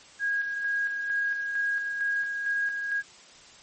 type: tone with tremolo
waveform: sine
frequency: 1638 Hz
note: G#6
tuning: 24 cents flat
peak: -24 dBFS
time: 0.19-3.03 s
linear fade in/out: 50 ms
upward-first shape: square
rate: 2.2 Hz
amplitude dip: 40%
effects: white hiss -51 dBFS RMS until 3.62 s + MP3 32 kbps